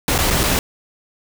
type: noise with dropouts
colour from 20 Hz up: pink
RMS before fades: -17 dBFS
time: 0.08-0.59 s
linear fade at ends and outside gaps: 1 ms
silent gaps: 0.18-0.187 / 0.304-0.308 / 0.433-0.437 s
effects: none